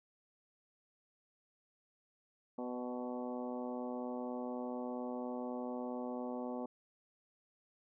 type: harmonic tone with a mistuned harmonic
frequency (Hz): 124.2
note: B2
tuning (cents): +10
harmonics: 2 / 3 / 4 / 5 / 6 / 7 / 8 / 9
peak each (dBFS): -41 / -48 / -45 / -47 / -50 / -50 / -59 / -55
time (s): 2.58-6.66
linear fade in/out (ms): 5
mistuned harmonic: 5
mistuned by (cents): -21
effects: none